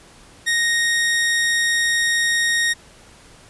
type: tone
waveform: sawtooth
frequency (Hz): 1864.7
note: A#6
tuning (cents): 0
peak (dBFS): -13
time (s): 0.46-2.74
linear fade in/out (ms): 20
effects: pink hiss -47 dBFS RMS until 3.49 s + resampled to 24000 Hz